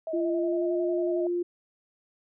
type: tone with vibrato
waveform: sine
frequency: 634 Hz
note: D#5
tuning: 32 cents sharp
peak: -30 dBFS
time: 0.07-1.27 s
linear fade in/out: 2 ms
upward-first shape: square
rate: 11 Hz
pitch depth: 33 cents each way
type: tone with pitch glide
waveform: sine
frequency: 340 to 350.4 Hz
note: F4 to F4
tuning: -46 to +6 cents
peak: -25 dBFS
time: 0.13-1.43 s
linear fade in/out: 10 ms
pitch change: +52 cents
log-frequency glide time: 0.28-0.73 s
effects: none